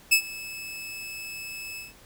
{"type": "tone with ADSR envelope", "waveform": "sawtooth", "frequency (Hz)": 2607, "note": "E7", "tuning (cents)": -20, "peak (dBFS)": -11, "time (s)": [0.11, 1.94], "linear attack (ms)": 17, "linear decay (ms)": 83, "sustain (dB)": -21, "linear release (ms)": 160, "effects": ["pink hiss -53 dBFS RMS until 2.05 s"]}